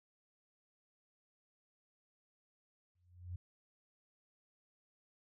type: tone with exponential growth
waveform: sine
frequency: 88.9 Hz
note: F2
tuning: 31 cents sharp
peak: -38 dBFS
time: 2.95-3.36 s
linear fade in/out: 5 ms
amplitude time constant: 87 ms
effects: none